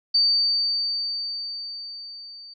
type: tone with level ramp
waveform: sine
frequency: 4600 Hz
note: D8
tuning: 37 cents flat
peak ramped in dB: -15 to -40 dBFS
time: 0.14-2.54 s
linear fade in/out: 10 ms
effects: none